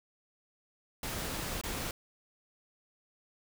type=noise with dropouts; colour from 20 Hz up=pink; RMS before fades=-37 dBFS; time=1.03-1.91 s; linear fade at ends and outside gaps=2 ms; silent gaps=1.613-1.636 s; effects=none